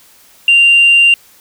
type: tone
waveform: sine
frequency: 2780 Hz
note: F7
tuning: 9 cents flat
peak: -3 dBFS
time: 0.48-1.14 s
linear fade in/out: 2 ms
effects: tanh soft clip ceiling -1 dBFS + white hiss -45 dBFS RMS until 1.4 s